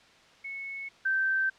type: tone pair in turn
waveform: sine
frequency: 2200 / 1555.6 Hz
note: C#7 / G6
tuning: -14 / -14 cents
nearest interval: tritone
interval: 600 cents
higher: first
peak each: -35 / -24 dBFS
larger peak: second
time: 0.44-0.89 / 1.05-1.5 s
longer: neither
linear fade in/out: 10 ms
effects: white hiss -57 dBFS RMS until 1.58 s + low-pass 4000 Hz 12 dB/octave

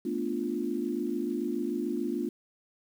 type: chord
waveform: sine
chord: B half-diminished seventh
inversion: third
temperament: equal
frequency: 220 / 246.9 / 293.7 / 349.2 Hz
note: A3 / B3 / D4 / F4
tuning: 0 / 0 / 0 / 0 cents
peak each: -36 / -34 / -34 / -33 dBFS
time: 0.05-2.29 s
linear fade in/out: 5 ms
effects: 9-bit

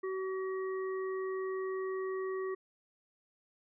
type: harmonic tone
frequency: 378.8 Hz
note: F#4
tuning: 41 cents sharp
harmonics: 1 / 3 / 5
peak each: -34 / -44 / -48 dBFS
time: 0.03-2.55 s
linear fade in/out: 10 ms
effects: none

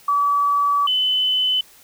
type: tone pair in turn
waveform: sine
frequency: 1146 / 3022 Hz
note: D6 / F#7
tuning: -43 / +36 cents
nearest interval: octave + perfect fourth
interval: 1679 cents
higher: second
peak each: -15 / -16 dBFS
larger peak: first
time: 0.08-0.87 / 0.87-1.61 s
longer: first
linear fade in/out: 5 ms
effects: white hiss -49 dBFS RMS until 1.83 s

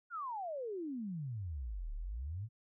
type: exponential two-way sweep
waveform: sine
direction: down then up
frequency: 1467 to 34.58 to 118.9 Hz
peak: -38 dBFS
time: 0.1-2.49 s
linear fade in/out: 50 ms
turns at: 1.93 s
effects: none

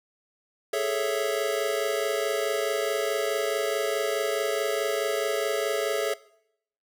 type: chord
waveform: square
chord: A major seventh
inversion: third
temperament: equal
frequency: 415.3 / 440 / 554.4 / 659.3 Hz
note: G#4 / A4 / C#5 / E5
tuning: 0 / 0 / 0 / 0 cents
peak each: -31 dBFS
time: 0.73-6.14 s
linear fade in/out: 5 ms
effects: noise-tail reverb RT60 0.7 s tail -20 dB re dry

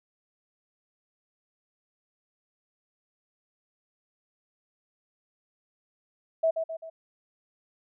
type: tone with echo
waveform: sine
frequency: 650 Hz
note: E5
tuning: 24 cents flat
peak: -20 dBFS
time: 6.43-6.51 s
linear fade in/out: 10 ms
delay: 130 ms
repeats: 3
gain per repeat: -6 dB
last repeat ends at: 6.9 s
effects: none

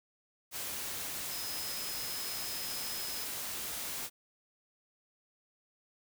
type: tone in noise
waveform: sine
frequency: 5100 Hz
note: D#8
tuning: 42 cents sharp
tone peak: -42 dBFS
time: 1.28-3.27 s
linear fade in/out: 50 ms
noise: white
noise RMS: -39 dBFS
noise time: 0.51-4.1 s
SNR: -6 dB
effects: none

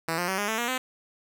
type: tone with pitch steps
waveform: 5% pulse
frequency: 163.7 / 176.47 / 190.23 / 205.1 / 221.1 / 238.3 / 256.9 Hz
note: E3 / F3 / F#3 / G#3 / A3 / A#3 / C4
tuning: -12 / +18 / +48 / -21 / +9 / +38 / -32 cents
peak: -15 dBFS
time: 0.08-0.78 s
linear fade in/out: 5 ms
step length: 100 ms
effects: none

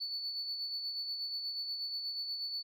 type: tone with tremolo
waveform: sine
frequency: 4465 Hz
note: C#8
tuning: 12 cents sharp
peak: -33 dBFS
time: 0-2.63 s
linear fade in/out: 20 ms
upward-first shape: sine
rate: 8.3 Hz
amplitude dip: 45%
effects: tanh soft clip ceiling -31 dBFS

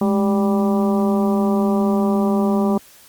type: harmonic tone with a mistuned harmonic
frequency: 196.1 Hz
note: G3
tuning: 1 cent sharp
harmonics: 1 / 2 / 3 / 4 / 5 / 6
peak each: -16 / -22 / -26 / -28 / -30 / -32 dBFS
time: 0.01-2.78 s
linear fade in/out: 5 ms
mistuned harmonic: 1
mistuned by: +97 cents
effects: white hiss -47 dBFS RMS until 3.08 s + Opus 32 kbps

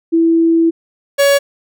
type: tone pair in turn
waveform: sine / 45% pulse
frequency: 330.3 / 561.8 Hz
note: E4 / C#5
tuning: +4 / +23 cents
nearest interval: major sixth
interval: 919 cents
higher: second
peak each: -8 dBFS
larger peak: neither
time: 0.12-0.71 / 1.18-1.39 s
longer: first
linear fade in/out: 20 ms
effects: none

